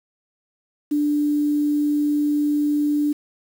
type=tone with quantisation; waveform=sine; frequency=294.8 Hz; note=D4; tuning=7 cents sharp; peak=-17 dBFS; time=0.91-3.13 s; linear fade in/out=10 ms; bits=7; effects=none